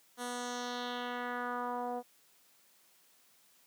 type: tone with low-pass filter sweep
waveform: 10% pulse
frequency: 244.7 Hz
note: B3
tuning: 16 cents flat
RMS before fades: -38 dBFS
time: 0.17-2.03 s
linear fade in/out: 50 ms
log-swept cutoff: 11000 to 630 Hz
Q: 2.1
effects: white hiss -66 dBFS RMS until 3.66 s + high-pass 150 Hz 12 dB/octave